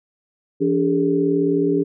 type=tone cluster; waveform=sine; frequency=168.3 / 287.1 / 401.7 / 440.8 Hz; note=E3 / D4 / G4 / A4; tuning=+36 / -39 / +42 / +3 cents; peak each=-25 / -19 / -19 / -27 dBFS; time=0.6-1.84 s; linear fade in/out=20 ms; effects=none